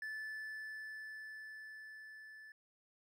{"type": "tone with level ramp", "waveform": "triangle", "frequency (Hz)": 1745, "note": "A6", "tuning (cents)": -15, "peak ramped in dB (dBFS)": [-39, -51], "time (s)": [0.02, 2.52], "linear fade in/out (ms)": 2, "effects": []}